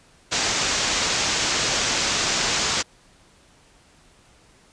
white low-pass noise, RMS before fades -23 dBFS, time 0.31-2.83 s, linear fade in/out 20 ms, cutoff 7200 Hz, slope 48 dB/octave, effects pink hiss -55 dBFS RMS until 4.72 s + resampled to 22050 Hz

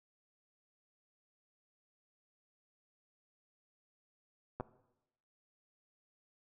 clicks, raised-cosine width 1 ms, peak -25 dBFS, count 2, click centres 4.6 / 4.608 s, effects noise-tail reverb RT60 0.9 s tail -17 dB re dry

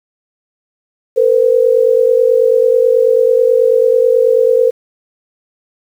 sine tone pair together, 458.8 / 508 Hz, A#4 / B4, -28 / +49 cents, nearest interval major second, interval 177 cents, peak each -10 dBFS, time 1.16-4.71 s, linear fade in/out 20 ms, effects 7-bit

